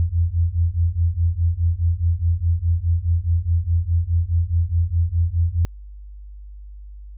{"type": "beating tone pair", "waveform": "sine", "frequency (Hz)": [82.41, 87.21], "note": ["E2", "F2"], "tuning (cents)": [0, -2], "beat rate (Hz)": 4.8, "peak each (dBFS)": [-20, -19], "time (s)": [0, 5.65], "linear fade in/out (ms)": 0, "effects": ["added 50 Hz sine -35 dBFS peak until 7.17 s"]}